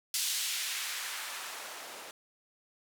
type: noise with band-pass filter sweep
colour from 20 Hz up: blue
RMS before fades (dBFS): -37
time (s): 0.14-2.11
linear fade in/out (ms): 2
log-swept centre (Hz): 4400 to 460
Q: 0.87
effects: none